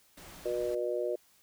pink noise, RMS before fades -50 dBFS, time 0.17-0.75 s, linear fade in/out 5 ms
harmonic tone, 121.1 Hz, B2, 34 cents flat, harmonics 3 / 4 / 5, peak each -34 / -34 / -34 dBFS, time 0.45-1.16 s, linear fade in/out 10 ms
effects white hiss -65 dBFS RMS until 1.42 s

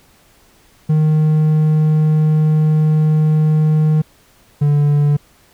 triangle tone pair in turn, 154.6 / 145.92 Hz, D#3 / D3, -11 / -11 cents, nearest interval minor second, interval 100 cents, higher first, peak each -8 / -8 dBFS, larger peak neither, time 0.89-4.02 / 4.61-5.17 s, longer first, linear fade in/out 10 ms, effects pink hiss -51 dBFS RMS until 5.53 s

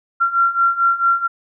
sine beating tone pair, 1369 / 1373.5 Hz, F6 / F6, -35 / -29 cents, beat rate 4.5 Hz, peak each -18 / -15 dBFS, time 0.2-1.28 s, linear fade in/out 20 ms, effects none

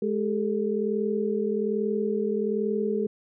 sine tone cluster, 210.9 / 401.8 / 443 Hz, G#3 / G4 / A4, +27 / +43 / +12 cents, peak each -28 dBFS, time 0.02-3.07 s, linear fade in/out 5 ms, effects none

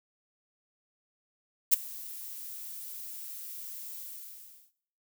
violet noise with ADSR envelope, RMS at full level -18 dBFS, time 1.71-4.72 s, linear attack 25 ms, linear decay 12 ms, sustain -24 dB, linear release 730 ms, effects noise-tail reverb RT60 0.6 s tail -17 dB re dry

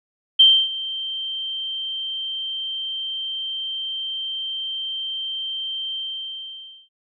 sine tone with ADSR envelope, 3136 Hz, G7, in tune, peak -7 dBFS, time 0.39-6.89 s, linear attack 11 ms, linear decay 280 ms, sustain -18 dB, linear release 940 ms, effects none

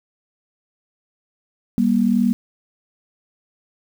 sine tone pair together, 197.4 / 238.5 Hz, G3 / A#3, +12 / +40 cents, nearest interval minor third, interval 328 cents, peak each -18 / -16 dBFS, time 1.78-2.33 s, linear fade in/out 0 ms, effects 7-bit

